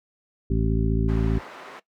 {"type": "harmonic tone", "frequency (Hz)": 55, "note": "A1", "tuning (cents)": 0, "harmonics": [1, 2, 3, 4, 5, 7], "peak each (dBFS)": [-23, -26, -28, -29, -30, -31], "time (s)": [0.5, 1.39], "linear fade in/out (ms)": 5}
{"type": "band-pass noise", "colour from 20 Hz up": "white", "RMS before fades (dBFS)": -42, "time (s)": [1.08, 1.8], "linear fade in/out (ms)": 10, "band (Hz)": [290, 1400], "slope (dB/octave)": 12}
{"effects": ["noise-tail reverb RT60 0.1 s tail -17 dB re dry"]}